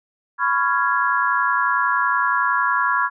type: chord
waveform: sine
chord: C# dominant seventh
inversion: third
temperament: just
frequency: 997.9 / 1108.7 / 1385.9 / 1663.1 Hz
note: B5 / C#6 / E#6 / G#6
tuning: +18 / 0 / -14 / +2 cents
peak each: -22 dBFS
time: 0.38-3.1 s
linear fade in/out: 50 ms
effects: none